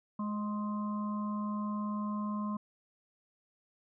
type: harmonic tone with a mistuned harmonic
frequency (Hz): 209.4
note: G#3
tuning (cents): +15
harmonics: 1 / 3 / 5 / 6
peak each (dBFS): -33 / -49 / -40 / -53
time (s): 0.19-2.57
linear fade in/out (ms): 5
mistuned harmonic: 3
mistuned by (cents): -20
effects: none